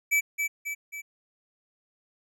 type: tone with echo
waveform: square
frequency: 2306 Hz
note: D7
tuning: 32 cents flat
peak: -21 dBFS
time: 0.11-0.21 s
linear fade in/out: 20 ms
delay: 270 ms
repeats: 3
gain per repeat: -5 dB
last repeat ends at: 1.02 s
effects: none